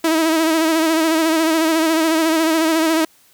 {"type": "tone with vibrato", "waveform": "sawtooth", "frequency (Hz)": 321.6, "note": "E4", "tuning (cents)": -43, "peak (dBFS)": -10, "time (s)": [0.04, 3.05], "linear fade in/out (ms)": 5, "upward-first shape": "sine", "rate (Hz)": 14, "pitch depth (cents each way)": 49, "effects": ["white hiss -53 dBFS RMS until 3.33 s"]}